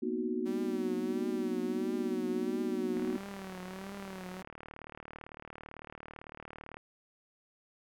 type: chord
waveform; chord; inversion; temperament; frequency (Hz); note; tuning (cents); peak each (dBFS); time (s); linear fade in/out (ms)
sine; B major seventh; third; equal with one note detuned; 233.1 / 249.7 / 311.1 / 370; A#3 / B3 / D#4 / F#4; 0 / +19 / 0 / 0; -37 / -37 / -38 / -35; 0.02-3.17; 10
type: tone with vibrato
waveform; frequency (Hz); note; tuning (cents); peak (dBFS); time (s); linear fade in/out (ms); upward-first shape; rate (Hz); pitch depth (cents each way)
sawtooth; 190.7; G3; -47; -38; 0.45-4.43; 20; triangle; 1.5; 87
type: click train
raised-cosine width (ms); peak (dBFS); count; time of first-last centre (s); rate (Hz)
0.5; -30; 145; 2.97-6.769; 37.9
effects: none